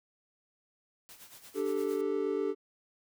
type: noise with tremolo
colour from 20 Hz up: white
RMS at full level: -50 dBFS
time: 1.09-2.01 s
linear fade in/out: 0 ms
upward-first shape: sine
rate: 8.7 Hz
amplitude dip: 65%
type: chord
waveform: triangle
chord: D suspended fourth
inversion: none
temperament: equal with one note detuned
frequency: 294.5 / 392 / 440 Hz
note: D4 / G4 / A4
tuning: +5 / 0 / 0 cents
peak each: -34 / -30 / -31 dBFS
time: 1.54-2.55 s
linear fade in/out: 50 ms
effects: none